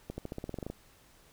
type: accelerating click train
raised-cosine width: 2 ms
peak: -24 dBFS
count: 12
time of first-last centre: 0.1-0.7 s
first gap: 80 ms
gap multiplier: 0.92
effects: pink hiss -61 dBFS RMS until 1.32 s